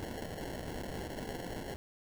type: noise with sample-and-hold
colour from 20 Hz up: blue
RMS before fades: -41 dBFS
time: 0-1.76 s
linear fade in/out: 0 ms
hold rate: 1225 Hz
effects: none